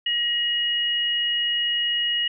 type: tone pair together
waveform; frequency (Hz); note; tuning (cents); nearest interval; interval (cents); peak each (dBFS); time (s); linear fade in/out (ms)
sine; 1894.3 / 2890; A#6 / F#7; +27 / -41; perfect fifth; 732; -29 / -21; 0.06-2.28; 5
effects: none